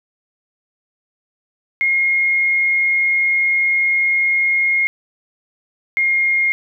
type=tone pair in turn; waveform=sine; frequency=2145 / 2135 Hz; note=C7 / C7; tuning=+42 / +34 cents; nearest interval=unison; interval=8 cents; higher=first; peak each=-13 dBFS; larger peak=neither; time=1.81-4.87 / 5.97-6.52 s; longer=first; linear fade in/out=0 ms; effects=none